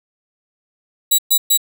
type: tone bursts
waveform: 10% pulse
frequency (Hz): 3900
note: B7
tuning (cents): -23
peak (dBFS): -3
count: 3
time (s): 1.11-1.575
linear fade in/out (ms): 10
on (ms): 75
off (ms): 120
effects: none